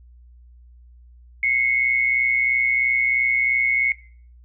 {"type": "tone pair together", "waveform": "sine", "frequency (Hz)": [2072, 2195], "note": ["C7", "C#7"], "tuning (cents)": [-17, -18], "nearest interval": "minor second", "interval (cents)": 99, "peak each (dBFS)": [-24, -18], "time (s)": [1.43, 3.92], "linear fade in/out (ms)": 2, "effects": ["noise-tail reverb RT60 0.5 s tail -20 dB re dry", "added 60 Hz sine -45 dBFS peak until 4.44 s"]}